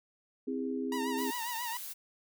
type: chord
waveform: sine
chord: C augmented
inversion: none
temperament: just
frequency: 261.6 / 327 / 408.8 Hz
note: C4 / E4 / G#4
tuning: 0 / -14 / -27 cents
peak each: -34 / -40 / -37 dBFS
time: 0.47-1.31 s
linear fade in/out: 10 ms
type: tone with vibrato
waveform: sawtooth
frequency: 944 Hz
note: A#5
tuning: 22 cents sharp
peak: -32 dBFS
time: 0.92-1.77 s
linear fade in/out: 2 ms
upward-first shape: triangle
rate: 7.4 Hz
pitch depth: 92 cents each way
type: noise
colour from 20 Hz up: blue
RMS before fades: -42 dBFS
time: 1.17-1.94 s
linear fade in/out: 20 ms
effects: none